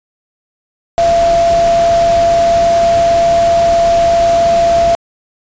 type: tone in noise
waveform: sine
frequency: 679 Hz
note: F5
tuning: 49 cents flat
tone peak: -7 dBFS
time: 0.98-4.95 s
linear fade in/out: 0 ms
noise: pink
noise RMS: -22 dBFS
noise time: 0.98-4.95 s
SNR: +12 dB
effects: resampled to 16000 Hz